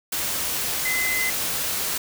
sine tone in noise, 2043 Hz, C7, 42 cents flat, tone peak -23 dBFS, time 0.85-1.3 s, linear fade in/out 5 ms, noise white, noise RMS -26 dBFS, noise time 0.12-1.98 s, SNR 0 dB, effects none

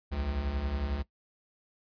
square beating tone pair, 60.4 / 71.4 Hz, B1 / D2, -38 / -48 cents, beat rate 11 Hz, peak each -37 / -32 dBFS, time 0.11-1.03 s, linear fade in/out 20 ms, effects noise-tail reverb RT60 0.1 s tail -19 dB re dry + resampled to 11025 Hz

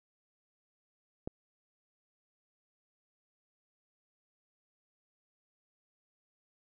click, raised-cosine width 2 ms, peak -23 dBFS, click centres 1.275 s, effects none

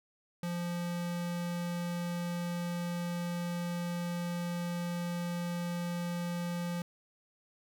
square tone, 173.8 Hz, F3, 8 cents flat, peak -34 dBFS, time 0.43-6.82 s, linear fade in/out 2 ms, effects none

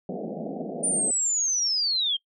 pink band-pass noise, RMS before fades -33 dBFS, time 0.09-1.11 s, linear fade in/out 2 ms, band 160 to 740 Hz, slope 96 dB/octave
sine linear sweep, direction down, 9350 to 3136 Hz, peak -22 dBFS, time 0.83-2.17 s, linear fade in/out 10 ms
effects noise-tail reverb RT60 0.1 s tail -23 dB re dry

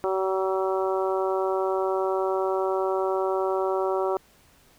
harmonic tone, 190 Hz, F#3, 46 cents sharp, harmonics 2 / 3 / 4 / 5 / 6 / 7, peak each -25 / -29 / -31 / -33 / -35 / -36 dBFS, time 0.04-4.17 s, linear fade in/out 0 ms, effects pink hiss -58 dBFS RMS until 4.78 s

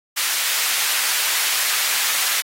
pink high-pass noise, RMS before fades -21 dBFS, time 0.16-2.42 s, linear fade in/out 20 ms, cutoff 1700 Hz, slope 12 dB/octave, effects AAC 48 kbps

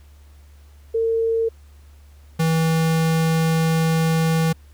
sine / square tone pair in turn, 453.8 / 162.07 Hz, A#4 / E3, -47 / -29 cents, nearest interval octave + tritone, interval 1782 cents, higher first, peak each -17 dBFS, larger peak neither, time 0.94-1.49 / 2.39-4.53 s, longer second, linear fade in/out 10 ms, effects added 72 Hz sine -44 dBFS peak until 4.73 s + pink hiss -58 dBFS RMS until 4.73 s

